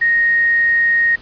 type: tone with quantisation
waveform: sine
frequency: 1864.7 Hz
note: A#6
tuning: in tune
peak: -11 dBFS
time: 0.01-1.16 s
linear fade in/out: 10 ms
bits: 6
effects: pink hiss -42 dBFS RMS until 1.21 s + resampled to 11025 Hz